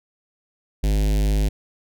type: tone with notch filter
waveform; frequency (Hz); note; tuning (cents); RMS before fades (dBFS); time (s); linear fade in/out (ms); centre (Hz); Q
square; 51.3; G#1; -21; -19; 0.83-1.49; 10; 1200; 0.6
effects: none